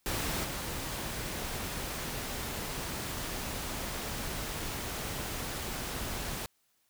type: noise with level steps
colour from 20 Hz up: pink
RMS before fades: -33 / -37 dBFS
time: 0.06-6.46 s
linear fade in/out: 0 ms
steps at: 0.43 s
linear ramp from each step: 20 ms
effects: white hiss -73 dBFS RMS until 6.89 s